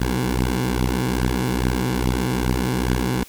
10% pulse beating tone pair, 61.74 / 64.14 Hz, B1 / C2, 0 / -34 cents, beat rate 2.4 Hz, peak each -13 / -14 dBFS, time 0-3.24 s, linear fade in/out 10 ms, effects white hiss -46 dBFS RMS until 3.28 s + MP3 96 kbps

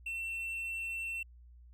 triangle tone, 2698 Hz, E7, 40 cents sharp, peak -34 dBFS, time 0.06-1.23 s, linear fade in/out 5 ms, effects added 60 Hz sine -53 dBFS peak until 1.73 s

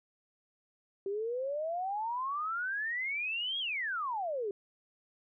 sine exponential two-way sweep, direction up then down, 384.8 to 3336 to 384.8 Hz, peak -32 dBFS, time 1.06-4.51 s, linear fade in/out 2 ms, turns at 3.59 s, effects none

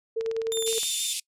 sine tone with tremolo, 450.8 Hz, A4, 42 cents sharp, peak -23 dBFS, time 0.16-0.79 s, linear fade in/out 10 ms, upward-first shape triangle, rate 9.9 Hz, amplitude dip 50%
click train, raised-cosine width 0.2 ms, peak -22 dBFS, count 13, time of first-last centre 0.21-0.832 s, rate 19.3 Hz
20% pulse tone with vibrato, 3581 Hz, A7, 30 cents sharp, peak -23 dBFS, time 0.52-1.13 s, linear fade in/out 0 ms, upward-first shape triangle, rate 6.3 Hz, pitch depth 18 cents each way
white band-pass noise, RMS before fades -32 dBFS, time 0.66-1.2 s, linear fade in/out 5 ms, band 2500 to 11000 Hz, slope 48 dB/octave
effects noise-tail reverb RT60 0.1 s tail -25 dB re dry

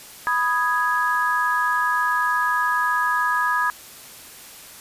sine chord, G# minor, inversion first, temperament equal, 987.8 / 1244.5 / 1661.2 Hz, B5 / D#6 / G#6, 0 / 0 / 0 cents, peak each -23 / -23 / -22 dBFS, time 0.27-3.7 s, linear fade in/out 0 ms, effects white hiss -42 dBFS RMS until 4.8 s + resampled to 32000 Hz

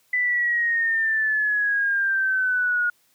sine exponential sweep, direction down, 1998 to 1436 Hz, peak -19 dBFS, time 0.13-2.9 s, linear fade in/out 5 ms, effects white hiss -63 dBFS RMS until 3.14 s + high-pass 80 Hz 12 dB/octave

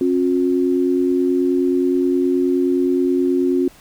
sine tone pair together, 270.2 / 359.7 Hz, C#4 / F#4, -44 / -49 cents, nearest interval perfect fourth, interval 495 cents, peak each -17 dBFS, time 0.01-3.68 s, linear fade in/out 2 ms, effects pink hiss -47 dBFS RMS until 3.8 s

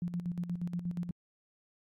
sine tone with tremolo, 174.61 Hz, F3, in tune, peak -31 dBFS, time 0.02-1.11 s, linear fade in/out 2 ms, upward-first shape square, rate 8.4 Hz, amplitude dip 65%, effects AAC 64 kbps

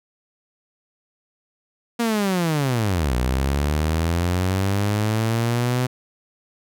sawtooth linear two-way sweep, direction down then up, 238.7 to 60.4 to 127.2 Hz, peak -15 dBFS, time 1.99-5.87 s, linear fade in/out 10 ms, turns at 3.14 s, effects none

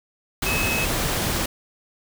sine tone in noise, 2576 Hz, E7, 41 cents flat, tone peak -24 dBFS, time 0.46-0.85 s, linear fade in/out 5 ms, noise pink, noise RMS -24 dBFS, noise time 0.42-1.46 s, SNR -3 dB, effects none

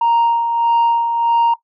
sine tone with tremolo, 932.3 Hz, A#5, in tune, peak -8 dBFS, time 0.01-1.54 s, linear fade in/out 5 ms, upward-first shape sine, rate 1.6 Hz, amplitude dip 55%, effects noise-tail reverb RT60 0.1 s tail -17 dB re dry + tanh soft clip ceiling -9 dBFS

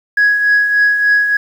sine tone with tremolo, 1667 Hz, G#6, 6 cents sharp, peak -5 dBFS, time 0.17-1.37 s, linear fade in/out 5 ms, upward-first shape triangle, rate 3.4 Hz, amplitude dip 60%, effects tanh soft clip ceiling -5 dBFS + 7-bit

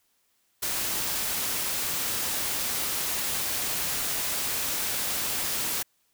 white noise, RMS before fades -29 dBFS, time 0.62-5.83 s, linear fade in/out 10 ms, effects white hiss -70 dBFS RMS until 6.13 s

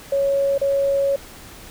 sine tone with dropouts, 554.4 Hz, C#5, in tune, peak -16 dBFS, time 0.12-1.16 s, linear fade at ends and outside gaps 5 ms, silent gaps 0.58-0.614 s, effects pink hiss -41 dBFS RMS until 1.7 s

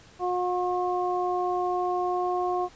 harmonic tone, 360.1 Hz, F#4, 47 cents flat, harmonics 1 / 2 / 3, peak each -28 / -27 / -32 dBFS, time 0.19-2.69 s, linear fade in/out 50 ms, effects pink hiss -53 dBFS RMS until 2.75 s + resampled to 16000 Hz

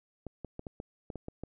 clicks, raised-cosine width 2 ms, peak -26 dBFS, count 9, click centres 0.267 / 0.447 / 0.594 / 0.668 / 0.801 / 1.102 / 1.157 / 1.284 / 1.436 s, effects none

